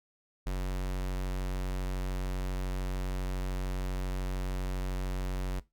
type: tone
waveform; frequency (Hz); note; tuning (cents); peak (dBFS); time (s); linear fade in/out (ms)
square; 46.44; F#1; +7; -31; 0.46-5.6; 10
effects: noise-tail reverb RT60 0.2 s tail -18 dB re dry